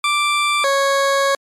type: tone pair in turn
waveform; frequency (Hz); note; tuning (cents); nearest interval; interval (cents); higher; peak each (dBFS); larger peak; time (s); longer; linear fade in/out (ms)
20% pulse; 1174.7 / 552.1; D6 / C#5; 0 / -7; octave + minor second; 1307; first; -10 / -9; second; 0.04-0.64 / 0.64-1.35; second; 2
effects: low-pass 9000 Hz 12 dB/octave + MP3 96 kbps